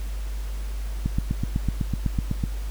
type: click train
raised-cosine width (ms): 5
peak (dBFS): -11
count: 12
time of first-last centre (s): 1.06-2.438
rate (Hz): 7.98
effects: added 50 Hz sine -27 dBFS peak until 2.7 s + pink hiss -45 dBFS RMS until 2.7 s